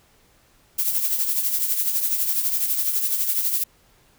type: noise with tremolo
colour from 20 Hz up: violet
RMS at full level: -20 dBFS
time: 0.78-3.64 s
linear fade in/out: 10 ms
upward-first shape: triangle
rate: 12 Hz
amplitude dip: 60%
effects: pink hiss -58 dBFS RMS until 4.18 s